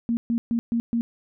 sine tone bursts, 233.1 Hz, A#3, in tune, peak -20 dBFS, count 5, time 0.09-1.01 s, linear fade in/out 0 ms, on 80 ms, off 130 ms, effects none

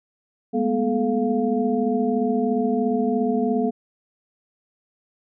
sine tone cluster, 207 / 221.1 / 244.2 / 431.8 / 699 Hz, G#3 / A3 / B3 / A4 / F5, -5 / +9 / -19 / -33 / +1 cents, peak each -27 / -30 / -22 / -24 / -28 dBFS, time 0.53-3.71 s, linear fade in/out 20 ms, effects none

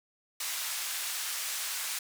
white band-pass noise, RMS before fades -35 dBFS, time 0.4-1.99 s, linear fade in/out 5 ms, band 1100 to 12000 Hz, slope 12 dB/octave, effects none

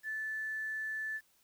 sine tone with quantisation, 1748 Hz, A6, 12 cents flat, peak -35 dBFS, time 0.03-1.21 s, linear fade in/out 50 ms, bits 10, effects white hiss -70 dBFS RMS until 1.43 s

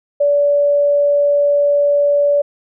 sine tone, 576 Hz, D5, 34 cents flat, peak -10 dBFS, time 0.2-2.42 s, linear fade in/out 10 ms, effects none

